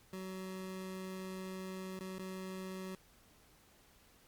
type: tone with dropouts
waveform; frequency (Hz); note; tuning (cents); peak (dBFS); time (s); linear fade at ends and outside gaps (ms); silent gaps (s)
25% pulse; 187.8; F#3; +26; -38; 0.13-2.95; 2; 1.991-2.007 / 2.183-2.192
effects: pink hiss -65 dBFS RMS until 4.27 s + MP3 96 kbps